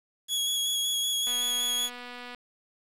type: tone with vibrato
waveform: sawtooth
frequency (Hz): 3343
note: G#7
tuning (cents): +11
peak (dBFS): -23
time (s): 0.28-1.9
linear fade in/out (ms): 50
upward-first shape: square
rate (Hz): 5.3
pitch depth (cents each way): 12
type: click train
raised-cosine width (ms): 0.3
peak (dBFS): -26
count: 265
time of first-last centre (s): 1.27-2.348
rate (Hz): 245
effects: resampled to 32000 Hz + 8-bit